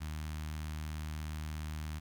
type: tone with notch filter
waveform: sawtooth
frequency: 76.9 Hz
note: D#2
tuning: 20 cents flat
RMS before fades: -40 dBFS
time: 0-2 s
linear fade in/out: 20 ms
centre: 470 Hz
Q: 0.55
effects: 11-bit